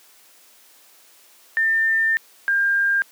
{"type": "tone pair in turn", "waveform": "sine", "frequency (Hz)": [1798, 1601.8], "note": ["A6", "G6"], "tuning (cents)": [37, 37], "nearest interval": "major second", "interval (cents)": 200, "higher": "first", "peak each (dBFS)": -16, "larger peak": "neither", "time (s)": [[1.57, 2.17], [2.48, 3.02]], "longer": "first", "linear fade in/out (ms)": 0, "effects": ["white hiss -52 dBFS RMS until 3.11 s", "high-pass 300 Hz 12 dB/octave"]}